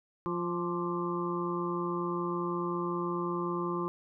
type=harmonic tone with a mistuned harmonic; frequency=174.61 Hz; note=F3; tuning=in tune; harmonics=1 / 2 / 3 / 5 / 6 / 7; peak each=-36 / -33 / -46 / -45 / -37 / -39 dBFS; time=0.26-3.88 s; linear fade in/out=0 ms; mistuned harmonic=7; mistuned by=-65 cents; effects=none